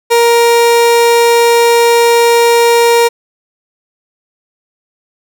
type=tone; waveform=30% pulse; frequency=469.4 Hz; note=A#4; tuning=12 cents sharp; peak=-3 dBFS; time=0.1-3.09 s; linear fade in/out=20 ms; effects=none